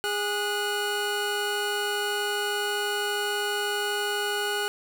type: tone pair together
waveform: 25% pulse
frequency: 411.1 / 1465 Hz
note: G#4 / F#6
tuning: -18 / -18 cents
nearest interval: octave + minor seventh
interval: 2200 cents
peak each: -25 dBFS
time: 0.04-4.68 s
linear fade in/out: 0 ms
effects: none